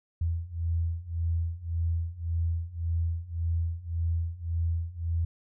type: beating tone pair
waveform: sine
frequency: 82.6 / 84.4 Hz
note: E2 / E2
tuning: +4 / +41 cents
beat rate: 1.8 Hz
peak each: -31 / -29 dBFS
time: 0.21-5.25 s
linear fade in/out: 5 ms
effects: none